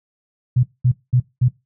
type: tone bursts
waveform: sine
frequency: 125.1 Hz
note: B2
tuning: 23 cents sharp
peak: -11 dBFS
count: 4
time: 0.56-1.486 s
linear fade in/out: 10 ms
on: 74 ms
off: 210 ms
effects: noise-tail reverb RT60 0.2 s tail -18 dB re dry